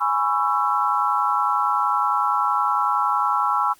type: chord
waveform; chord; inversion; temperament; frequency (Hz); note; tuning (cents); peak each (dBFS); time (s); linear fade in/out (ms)
sine; C# minor seventh; second; just; 831.5 / 997.9 / 1108.7 / 1330.5; G#5 / B5 / C#6 / E6; +2 / +18 / 0 / +16; -24 / -24 / -24 / -22; 0-3.74; 20
effects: white hiss -55 dBFS RMS until 3.79 s + Opus 24 kbps